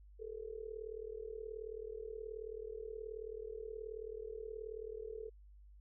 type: tone with amplitude modulation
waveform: sine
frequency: 440 Hz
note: A4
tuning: in tune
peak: -39 dBFS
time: 0.19-5.3 s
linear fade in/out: 20 ms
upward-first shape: sine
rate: 38.7 Hz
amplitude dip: 90%
effects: added 50 Hz sine -56 dBFS peak until 5.8 s